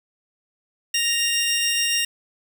20% pulse tone pair together, 1865 / 2794 Hz, A#6 / F7, 0 / 0 cents, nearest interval perfect fifth, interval 700 cents, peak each -21 / -16 dBFS, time 0.94-2.05 s, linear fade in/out 5 ms, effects none

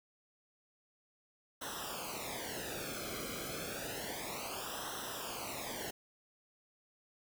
pink noise with flanger, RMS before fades -42 dBFS, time 1.61-5.91 s, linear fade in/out 10 ms, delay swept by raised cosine 0.43 to 1.11 ms, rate 0.3 Hz, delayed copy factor -0.9, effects none

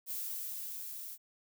violet noise with level ramp, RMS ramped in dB -38 to -45 dBFS, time 0.06-1.18 s, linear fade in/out 50 ms, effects none

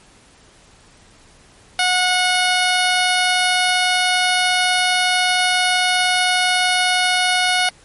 10% pulse tone, 730 Hz, F#5, 24 cents flat, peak -6 dBFS, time 1.79-7.69 s, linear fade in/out 2 ms, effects pink hiss -49 dBFS RMS until 7.84 s + MP3 48 kbps

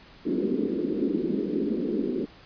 white band-pass noise, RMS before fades -27 dBFS, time 0.25-2.26 s, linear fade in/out 20 ms, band 190 to 410 Hz, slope 48 dB/octave, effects pink hiss -51 dBFS RMS until 2.45 s + resampled to 11025 Hz

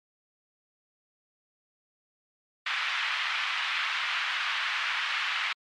white band-pass noise, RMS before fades -30 dBFS, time 2.66-5.53 s, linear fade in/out 5 ms, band 1100 to 3100 Hz, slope 24 dB/octave, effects MP3 64 kbps

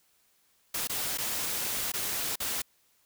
white noise with dropouts, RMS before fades -32 dBFS, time 0.74-2.62 s, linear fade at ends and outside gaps 5 ms, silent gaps 0.874-0.895 / 1.175-1.183 / 1.92-1.937 / 2.358-2.401 s, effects white hiss -68 dBFS RMS until 3.05 s

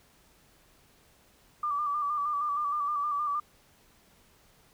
sine tone with vibrato, 1174.7 Hz, D6, in tune, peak -27 dBFS, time 1.63-3.4 s, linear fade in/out 5 ms, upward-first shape square, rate 6.4 Hz, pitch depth 39 cents each way, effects pink hiss -62 dBFS RMS until 4.73 s

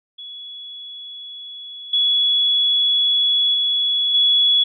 sine tone with level steps, 3383 Hz, G#7, 31 cents sharp, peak -32 / -14 / -16 / -12 dBFS, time 0.18-4.64 s, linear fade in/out 10 ms, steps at 1.93 / 3.54 / 4.14 s, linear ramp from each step 5 ms, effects none

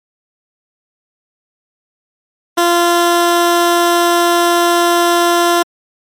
15% pulse tone, 345.2 Hz, F4, 20 cents flat, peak -3 dBFS, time 2.57-5.63 s, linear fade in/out 10 ms, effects MP3 64 kbps

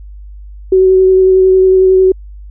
sine tone with vibrato, 375.9 Hz, F#4, 27 cents sharp, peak -4 dBFS, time 0.72-2.12 s, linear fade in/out 5 ms, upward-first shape sine, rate 11 Hz, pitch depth 13 cents each way, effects added 50 Hz sine -28 dBFS peak until 2.5 s

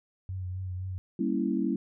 sine tone with vibrato, 92.5 Hz, F#2, in tune, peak -32 dBFS, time 0.29-0.98 s, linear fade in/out 0 ms, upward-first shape triangle, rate 3.9 Hz, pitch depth 40 cents each way
sine chord, G diminished seventh, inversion none, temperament equal, 196 / 233.1 / 277.2 / 329.6 Hz, G3 / Bb3 / Db4 / Fb4, 0 / 0 / 0 / 0 cents, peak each -31 dBFS, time 1.19-1.76 s, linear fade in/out 5 ms
effects none

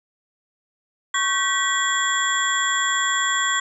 sine tone cluster, 1107 / 1545 / 1935 / 3346 / 7350 Hz, C#6 / G6 / B6 / G#7 / A#8, -3 / -26 / -36 / +12 / -25 cents, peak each -24 / -26 / -24 / -26 / -27 dBFS, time 1.14-3.6 s, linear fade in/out 5 ms, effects none

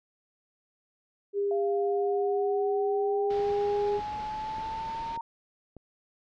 sine tone with pitch glide, 403 to 409.3 Hz, G4 to G#4, +48 to -25 cents, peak -25 dBFS, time 1.33-4.01 s, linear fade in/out 50 ms, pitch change +27 cents, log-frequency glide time 2.22-3.41 s
sine exponential sweep, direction up, 684 to 923 Hz, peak -32 dBFS, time 1.51-5.21 s, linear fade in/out 2 ms
pink low-pass noise, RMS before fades -45 dBFS, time 3.3-5.17 s, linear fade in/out 5 ms, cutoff 4700 Hz, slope 24 dB/octave
click train, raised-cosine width 2 ms, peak -32 dBFS, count 5, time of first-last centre 3.4-5.767 s, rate 1.69 Hz
effects none

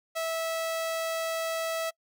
sawtooth tone, 653 Hz, E5, 17 cents flat, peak -25 dBFS, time 0.15-1.91 s, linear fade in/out 20 ms, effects noise-tail reverb RT60 0.1 s tail -26 dB re dry

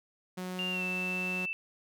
sawtooth tone, 183.2 Hz, F#3, 17 cents flat, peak -32 dBFS, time 0.37-1.46 s, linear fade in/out 10 ms
sine tone with pitch glide, 2794 to 2654 Hz, F7 to E7, 0 to +11 cents, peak -32 dBFS, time 0.59-1.53 s, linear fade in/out 0 ms, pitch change -89 cents, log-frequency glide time 0.71-0.84 s
effects none

